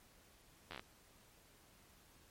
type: slowing click train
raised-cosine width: 0.3 ms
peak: -30 dBFS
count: 7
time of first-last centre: 0.71-0.795 s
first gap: 11 ms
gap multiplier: 1.1
effects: pink hiss -66 dBFS RMS until 2.3 s + MP3 64 kbps